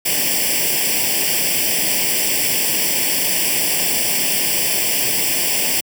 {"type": "noise with comb filter", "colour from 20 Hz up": "white", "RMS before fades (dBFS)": -18, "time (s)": [0.05, 5.81], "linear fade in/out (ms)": 10, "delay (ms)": 0.38, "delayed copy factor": 1, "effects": ["high-pass 150 Hz 12 dB/octave"]}